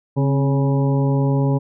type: harmonic tone with a mistuned harmonic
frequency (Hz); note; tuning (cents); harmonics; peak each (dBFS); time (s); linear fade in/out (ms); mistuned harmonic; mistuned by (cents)
139; C#3; +5; 1 / 2 / 3 / 4 / 6 / 7; -16 / -22 / -26 / -28 / -32 / -33; 0.16-1.59; 20; 2; -55
effects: none